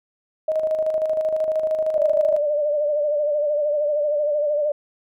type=tone with tremolo; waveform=sine; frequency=627 Hz; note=D#5; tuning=13 cents sharp; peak=-17 dBFS; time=0.48-2.37 s; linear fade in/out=5 ms; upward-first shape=square; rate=13 Hz; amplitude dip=45%
type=tone with vibrato; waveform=sine; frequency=593 Hz; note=D5; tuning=17 cents sharp; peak=-18 dBFS; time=1.96-4.72 s; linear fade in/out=5 ms; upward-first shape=sine; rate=13 Hz; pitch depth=50 cents each way
effects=none